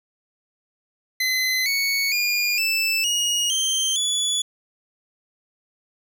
25% pulse tone with pitch steps, 2037 / 2221 / 2422 / 2642 / 2881 / 3141 / 3426 Hz, C7 / C#7 / D#7 / E7 / F#7 / G7 / A7, -47 / +3 / -47 / +3 / -47 / +3 / -47 cents, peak -16 dBFS, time 1.2-4.42 s, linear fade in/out 5 ms, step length 460 ms, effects none

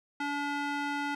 square tone with band-pass filter, 287.1 Hz, D4, 39 cents flat, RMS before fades -33 dBFS, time 0.2-1.15 s, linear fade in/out 5 ms, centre 1400 Hz, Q 0.87, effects none

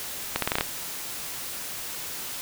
accelerating click train, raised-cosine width 0.3 ms, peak -7 dBFS, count 7, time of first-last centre 0.36-0.609 s, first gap 63 ms, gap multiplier 0.83, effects white hiss -35 dBFS RMS until 2.41 s

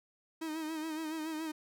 45% pulse tone with vibrato, 315.7 Hz, D#4, 25 cents sharp, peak -36 dBFS, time 0.41-1.52 s, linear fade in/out 10 ms, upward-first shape sine, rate 7.1 Hz, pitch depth 53 cents each way, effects none

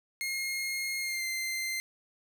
sawtooth tone with pitch glide, 2144 to 2083 Hz, C7 to C7, +42 to -8 cents, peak -28 dBFS, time 0.21-1.8 s, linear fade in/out 0 ms, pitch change -50 cents, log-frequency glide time 1-1.25 s, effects none

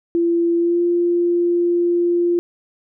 sine tone with pitch glide, 340 to 347.1 Hz, F4 to F4, -46 to -11 cents, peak -14 dBFS, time 0.15-2.39 s, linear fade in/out 0 ms, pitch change +35 cents, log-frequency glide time 0.57-0.81 s, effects none

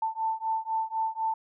sine beating tone pair, 887 / 891 Hz, A5 / A5, +14 / +22 cents, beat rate 4 Hz, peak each -30 dBFS, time 0.02-1.34 s, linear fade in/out 5 ms, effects none

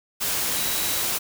sine tone in noise, 3899 Hz, B7, 23 cents flat, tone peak -34 dBFS, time 0.55-1.04 s, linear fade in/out 20 ms, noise white, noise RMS -25 dBFS, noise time 0.2-1.19 s, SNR -12 dB, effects none

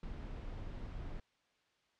brown noise, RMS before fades -44 dBFS, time 0.03-1.2 s, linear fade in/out 2 ms, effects white hiss -75 dBFS RMS until 1.99 s + low-pass 4000 Hz 12 dB/octave

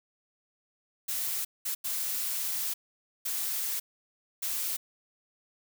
blue noise bursts at uneven times, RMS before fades -32 dBFS, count 5, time 1.08-1.45 / 1.65-1.75 / 1.84-2.74 / 3.25-3.8 / 4.42-4.77 s, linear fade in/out 10 ms, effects none

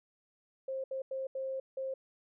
sine tone bursts at uneven times, 531 Hz, C5, 25 cents sharp, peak -34 dBFS, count 5, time 0.68-0.84 / 0.91-1.02 / 1.11-1.27 / 1.35-1.6 / 1.77-1.94 s, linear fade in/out 5 ms, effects none

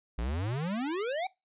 square exponential sweep, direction up, 52.8 to 784 Hz, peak -31 dBFS, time 0.18-1.27 s, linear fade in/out 5 ms, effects noise-tail reverb RT60 0.2 s tail -21 dB re dry + resampled to 8000 Hz

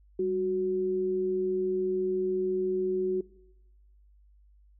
sine tone pair together, 196 / 370 Hz, G3 / F#4, 0 / 0 cents, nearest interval major seventh, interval 1100 cents, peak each -37 / -25 dBFS, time 0.19-3.21 s, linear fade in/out 5 ms, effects noise-tail reverb RT60 1.0 s tail -22 dB re dry + added 50 Hz sine -56 dBFS peak until 4.79 s

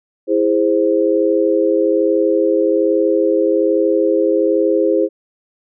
sine chord, E augmented, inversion none, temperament equal with one note detuned, 329.6 / 410.8 / 523.3 Hz, E4 / G#4 / B#4, 0 / -19 / 0 cents, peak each -16 dBFS, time 0.27-5.09 s, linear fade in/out 50 ms, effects none

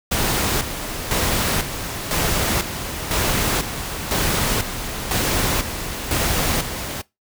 pink noise with tremolo, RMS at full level -20 dBFS, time 0.11-7.02 s, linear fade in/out 10 ms, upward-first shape square, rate 1 Hz, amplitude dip 60%, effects noise-tail reverb RT60 0.2 s tail -21 dB re dry

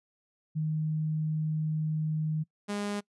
sine / sawtooth tone pair in turn, 155.56 / 204.7 Hz, D#3 / G#3, 0 / -25 cents, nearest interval perfect fourth, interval 475 cents, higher second, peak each -27 dBFS, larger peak neither, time 0.55-2.44 / 2.68-3.01 s, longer first, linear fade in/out 20 ms, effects noise-tail reverb RT60 0.1 s tail -24 dB re dry + resampled to 24000 Hz

